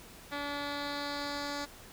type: tone with low-pass filter sweep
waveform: 10% pulse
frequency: 287.2 Hz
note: D4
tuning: 39 cents flat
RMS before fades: -37 dBFS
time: 0.31-1.66 s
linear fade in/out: 20 ms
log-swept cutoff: 3200 to 5700 Hz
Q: 2.5
effects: pink hiss -52 dBFS RMS until 1.92 s